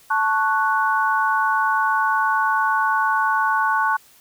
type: chord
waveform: sine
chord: F# minor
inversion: first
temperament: equal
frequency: 880 / 1108.7 / 1480 Hz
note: A5 / C#6 / F#6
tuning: 0 / 0 / 0 cents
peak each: -21 / -21 / -21 dBFS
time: 0.1-3.97 s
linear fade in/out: 10 ms
effects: white hiss -52 dBFS RMS until 4.2 s